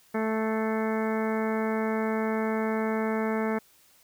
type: harmonic tone with a mistuned harmonic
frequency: 219.9 Hz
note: A3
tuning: 1 cent flat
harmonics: 1 / 2 / 3 / 4 / 5 / 6 / 7 / 8 / 9 / 10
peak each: -28 / -30 / -35 / -36 / -41 / -39 / -43 / -40 / -45 / -43 dBFS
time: 0.14-3.59 s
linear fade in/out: 10 ms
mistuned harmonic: 9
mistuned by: +68 cents
effects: white hiss -60 dBFS RMS until 4.03 s